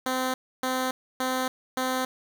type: tone bursts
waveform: 10% pulse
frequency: 257.8 Hz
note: C4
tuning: 26 cents flat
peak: -17 dBFS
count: 4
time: 0.06-2.05 s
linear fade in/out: 2 ms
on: 280 ms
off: 290 ms
effects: none